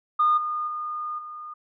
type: tone with level steps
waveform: sine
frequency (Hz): 1221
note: D#6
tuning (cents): -33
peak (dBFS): -16 / -25 / -28 / -35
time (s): 0.19-1.54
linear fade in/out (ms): 10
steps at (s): 0.37 / 0.67 / 1.18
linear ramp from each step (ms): 10
effects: tanh soft clip ceiling -12 dBFS